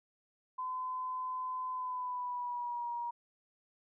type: tone with pitch glide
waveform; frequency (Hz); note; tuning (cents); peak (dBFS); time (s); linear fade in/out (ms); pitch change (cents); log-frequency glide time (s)
sine; 1019 to 950.8; C6 to A#5; -46 to +34; -35; 0.58-3.11; 10; -120; 1.72-2.9
effects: none